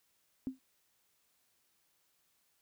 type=tone with exponential decay; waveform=sine; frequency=261.6 Hz; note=C4; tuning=in tune; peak=-30 dBFS; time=0.47-0.59 s; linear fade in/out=0 ms; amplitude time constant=25 ms; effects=white hiss -75 dBFS RMS until 2.61 s